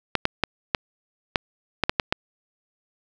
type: clicks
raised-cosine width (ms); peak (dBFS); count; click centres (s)
0.3; -3; 9; 0.153 / 0.254 / 0.437 / 0.748 / 1.358 / 1.837 / 1.895 / 1.998 / 2.125
effects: none